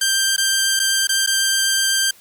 10% pulse tone with dropouts, 1577 Hz, G6, 10 cents sharp, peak -7 dBFS, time 0.01-2.11 s, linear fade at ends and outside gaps 5 ms, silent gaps 0.364-0.379 / 0.794-0.798 / 1.072-1.091 / 1.264-1.272 s, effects white hiss -49 dBFS RMS until 2.2 s

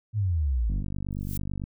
sine exponential sweep, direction down, 112.3 to 43.31 Hz, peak -22 dBFS, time 0.13-0.84 s, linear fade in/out 50 ms
click train, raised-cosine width 5 ms, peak -21 dBFS, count 47, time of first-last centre 0.7-1.639 s, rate 49 Hz
violet noise with exponential growth, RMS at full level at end -34 dBFS, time 1.12-1.37 s, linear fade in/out 0 ms, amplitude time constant 54 ms
effects none

